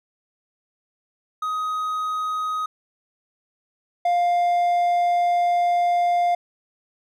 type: tone pair in turn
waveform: triangle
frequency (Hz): 1256 / 701.7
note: D#6 / F5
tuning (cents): +16 / +8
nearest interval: minor seventh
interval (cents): 1008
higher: first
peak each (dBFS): -21 / -15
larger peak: second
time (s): 1.42-2.66 / 4.05-6.35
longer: second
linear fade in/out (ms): 5
effects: none